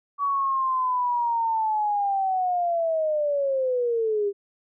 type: linear sweep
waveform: sine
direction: down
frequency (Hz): 1138 to 395.6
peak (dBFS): -21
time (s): 0.18-4.33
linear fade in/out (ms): 50
effects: none